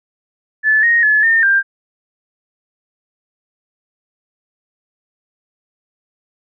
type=tone with pitch steps; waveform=sine; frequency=1737 / 1867 / 1716 / 1817 / 1589 Hz; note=A6 / A#6 / A6 / A#6 / G6; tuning=-23 / +2 / -44 / -45 / +23 cents; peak=-9 dBFS; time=0.63-1.63 s; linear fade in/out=50 ms; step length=200 ms; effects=none